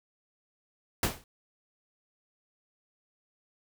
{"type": "noise with exponential decay", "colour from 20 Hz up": "pink", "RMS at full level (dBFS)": -23, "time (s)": [1.03, 1.24], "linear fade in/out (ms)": 2, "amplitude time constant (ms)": 45, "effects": []}